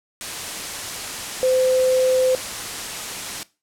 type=tone in noise; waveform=sine; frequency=514 Hz; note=C5; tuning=31 cents flat; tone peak=-15 dBFS; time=1.43-2.35 s; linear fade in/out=0 ms; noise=white; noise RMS=-29 dBFS; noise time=0.21-3.43 s; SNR=+11 dB; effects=noise-tail reverb RT60 0.3 s tail -20 dB re dry + low-pass 10000 Hz 12 dB/octave